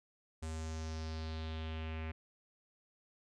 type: tone with low-pass filter sweep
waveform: square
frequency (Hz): 79.7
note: D#2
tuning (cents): +42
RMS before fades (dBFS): -41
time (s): 0.42-2.12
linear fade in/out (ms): 10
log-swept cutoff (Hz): 8300 to 2300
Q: 3.1
effects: none